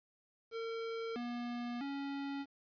square tone with pitch steps, 455.2 / 240.4 / 278.9 Hz, A#4 / B3 / C#4, -41 / -46 / +11 cents, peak -39 dBFS, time 0.51-2.46 s, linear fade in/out 50 ms, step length 650 ms, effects resampled to 11025 Hz + 11-bit

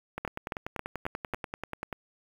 two click trains, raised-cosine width 0.5 ms, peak -16 / -19 dBFS, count 5 / 19, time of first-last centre 0.25-1.337 / 0.18-1.928 s, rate 3.68 / 10.3 Hz, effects 7-bit

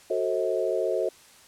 sine chord, F# diminished seventh, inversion none, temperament just, 370 / 444 / 532.8 / 639.4 Hz, F#4 / A4 / C5 / Eb5, 0 / +16 / +31 / +47 cents, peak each -29 dBFS, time 0.1-1.09 s, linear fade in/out 5 ms, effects white hiss -53 dBFS RMS until 1.47 s + low-pass 10000 Hz 12 dB/octave

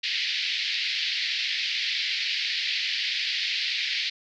white band-pass noise, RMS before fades -28 dBFS, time 0.03-4.1 s, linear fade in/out 10 ms, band 1900 to 4700 Hz, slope 48 dB/octave, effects none

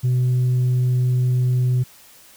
sine tone, 125.8 Hz, B2, 32 cents sharp, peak -13 dBFS, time 0.03-1.84 s, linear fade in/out 20 ms, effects tanh soft clip ceiling -14 dBFS + white hiss -48 dBFS RMS until 2.36 s

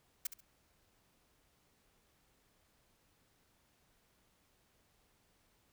blue noise with echo, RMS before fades -36 dBFS, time 0.25-0.27 s, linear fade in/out 5 ms, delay 68 ms, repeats 2, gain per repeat -11 dB, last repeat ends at 0.406 s, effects pink hiss -73 dBFS RMS until 5.72 s

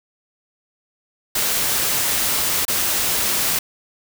white noise with dropouts, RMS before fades -20 dBFS, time 1.35-3.59 s, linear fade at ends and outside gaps 5 ms, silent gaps 2.652-2.68 s, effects none

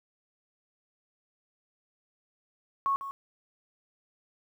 sine tone with echo, 1101 Hz, C#6, 12 cents flat, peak -24 dBFS, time 2.86-2.96 s, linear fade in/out 0 ms, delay 150 ms, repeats 1, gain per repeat -11 dB, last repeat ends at 3.11 s, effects 10-bit

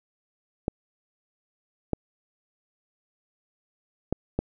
clicks, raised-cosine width 2 ms, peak -11 dBFS, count 4, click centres 0.681 / 1.933 / 4.126 / 4.39 s, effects none

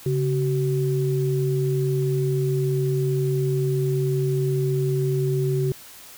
sine tone pair together, 138.9 / 378.2 Hz, C#3 / F#4, +4 / +38 cents, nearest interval octave + perfect fourth, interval 1734 cents, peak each -21 / -24 dBFS, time 0.06-5.72 s, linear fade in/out 2 ms, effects white hiss -44 dBFS RMS until 6.17 s

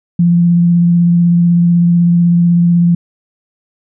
sine tone with vibrato, 172.4 Hz, F3, 22 cents flat, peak -6 dBFS, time 0.19-2.95 s, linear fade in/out 5 ms, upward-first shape sine, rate 16 Hz, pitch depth 14 cents each way, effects none

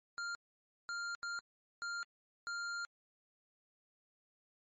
square tone bursts at uneven times, 1396.9 Hz, F6, in tune, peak -39 dBFS, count 5, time 0.18-0.35 / 0.89-1.15 / 1.23-1.39 / 1.82-2.03 / 2.47-2.85 s, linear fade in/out 0 ms, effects MP3 32 kbps

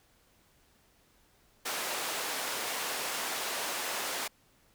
pink band-pass noise, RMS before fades -35 dBFS, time 1.65-4.28 s, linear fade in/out 10 ms, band 540 to 16000 Hz, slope 12 dB/octave, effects pink hiss -66 dBFS RMS until 4.74 s

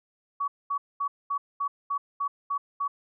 sine tone bursts, 1129 Hz, C#6, 31 cents sharp, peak -25 dBFS, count 9, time 0.4-2.88 s, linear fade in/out 10 ms, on 80 ms, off 220 ms, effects none

